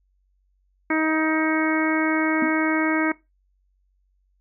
harmonic tone, 315.1 Hz, D#4, 22 cents sharp, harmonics 1 / 2 / 3 / 4 / 5 / 6 / 7, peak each -21 / -30 / -29 / -30 / -29 / -31 / -27 dBFS, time 0.9-3.12 s, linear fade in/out 5 ms
sine tone with exponential decay, 257.9 Hz, C4, 25 cents flat, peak -18 dBFS, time 2.42-2.54 s, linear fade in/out 5 ms, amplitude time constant 26 ms
effects noise-tail reverb RT60 0.2 s tail -19 dB re dry + added 47 Hz sine -63 dBFS peak until 4.4 s

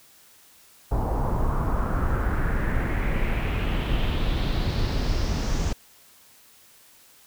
brown noise with low-pass filter sweep, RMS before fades -24 dBFS, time 0.91-5.73 s, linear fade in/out 5 ms, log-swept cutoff 840 to 6600 Hz, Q 3.2, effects white hiss -54 dBFS RMS until 7.26 s

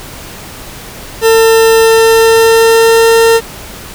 40% pulse tone with pitch glide, 450 to 455.8 Hz, A4 to A#4, +39 to -39 cents, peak -3 dBFS, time 1.21-3.41 s, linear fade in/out 50 ms, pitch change +22 cents, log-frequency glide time 1.81-3.18 s, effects pink hiss -28 dBFS RMS until 3.94 s

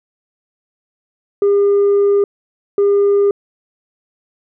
sine tone bursts at uneven times, 403.1 Hz, G4, 48 cents sharp, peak -7 dBFS, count 2, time 1.42-2.24 / 2.78-3.31 s, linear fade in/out 2 ms, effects tanh soft clip ceiling -8 dBFS

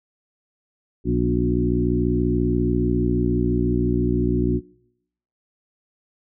harmonic tone with a mistuned harmonic, 60.3 Hz, B1, 41 cents flat, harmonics 1 / 2 / 3 / 4 / 5 / 6, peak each -25 / -25 / -25 / -25 / -25 / -25 dBFS, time 1.04-4.61 s, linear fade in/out 50 ms, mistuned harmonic 5, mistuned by -34 cents, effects noise-tail reverb RT60 0.8 s tail -24 dB re dry

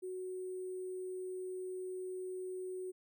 sine tone with sample-and-hold, 370 Hz, F#4, in tune, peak -39 dBFS, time 0.02-2.92 s, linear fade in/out 20 ms, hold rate 8820 Hz, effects none

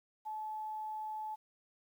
sine tone with quantisation, 863 Hz, A5, 34 cents flat, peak -38 dBFS, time 0.25-1.36 s, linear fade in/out 20 ms, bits 11, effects none

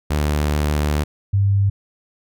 sawtooth / sine tone pair in turn, 74.4 / 99.31 Hz, D2 / G2, +23 / +23 cents, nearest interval perfect fourth, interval 500 cents, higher second, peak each -13 dBFS, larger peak neither, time 0.1-1.04 / 1.33-1.7 s, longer first, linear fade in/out 10 ms, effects none

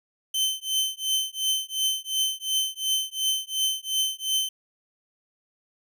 sawtooth tone with tremolo, 3079 Hz, G7, 32 cents flat, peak -17 dBFS, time 0.34-4.49 s, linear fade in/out 5 ms, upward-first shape triangle, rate 2.8 Hz, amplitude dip 100%, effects none

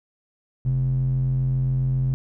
square tone with band-pass filter, 43.7 Hz, F1, 2 cents sharp, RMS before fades -22 dBFS, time 0.65-2.14 s, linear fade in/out 0 ms, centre 120 Hz, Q 8.3, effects none

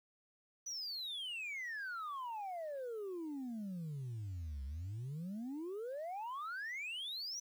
sine exponential two-way sweep, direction down then up, 6020 to 65.41 to 6020 Hz, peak -38 dBFS, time 0.66-7.4 s, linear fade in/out 10 ms, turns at 4.64 s, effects tanh soft clip ceiling -39 dBFS + 11-bit

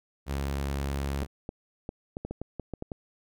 sawtooth tone, 69.4 Hz, C#2, 3 cents sharp, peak -25 dBFS, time 0.26-1.27 s, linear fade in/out 50 ms
clicks, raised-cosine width 2 ms, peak -21 dBFS, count 11, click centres 1.227 / 1.491 / 1.891 / 2.169 / 2.25 / 2.31 / 2.416 / 2.597 / 2.737 / 2.824 / 2.918 s
effects none

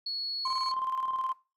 sine tone, 4367 Hz, C#8, 27 cents flat, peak -31 dBFS, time 0.06-0.72 s, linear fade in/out 5 ms
sine tone with tremolo, 1046.5 Hz, C6, in tune, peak -26 dBFS, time 0.45-1.33 s, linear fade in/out 5 ms, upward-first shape square, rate 19 Hz, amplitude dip 50%
effects noise-tail reverb RT60 0.3 s tail -21 dB re dry + tanh soft clip ceiling -23 dBFS

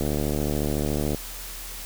click train, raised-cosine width 2 ms, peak -13 dBFS, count 85, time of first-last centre 0.01-1.147 s, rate 73.9 Hz, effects added 40 Hz sine -39 dBFS peak until 1.85 s + white hiss -38 dBFS RMS until 1.85 s

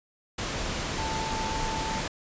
sine tone in noise, 883 Hz, A5, 6 cents sharp, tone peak -32 dBFS, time 0.98-2 s, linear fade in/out 5 ms, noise pink, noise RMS -31 dBFS, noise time 0.38-2.08 s, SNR -4 dB, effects resampled to 16000 Hz

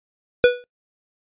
square tone with exponential decay, 490.2 Hz, B4, 13 cents flat, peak -7 dBFS, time 0.44-0.64 s, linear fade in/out 0 ms, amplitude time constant 43 ms, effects noise-tail reverb RT60 0.1 s tail -19 dB re dry + resampled to 8000 Hz

